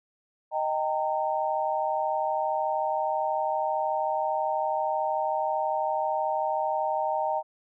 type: chord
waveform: sine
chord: Eb major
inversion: none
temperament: equal with one note detuned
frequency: 622.3 / 784 / 916.8 Hz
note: Eb5 / G5 / Bb5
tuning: 0 / 0 / -29 cents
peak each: -29 dBFS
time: 0.51-7.43 s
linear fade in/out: 50 ms
effects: none